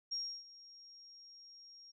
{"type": "tone with ADSR envelope", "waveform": "sine", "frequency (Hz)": 5580, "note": "F8", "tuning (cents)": -2, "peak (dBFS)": -35, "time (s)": [0.11, 1.92], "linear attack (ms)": 15, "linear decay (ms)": 310, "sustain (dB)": -19, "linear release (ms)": 18, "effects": []}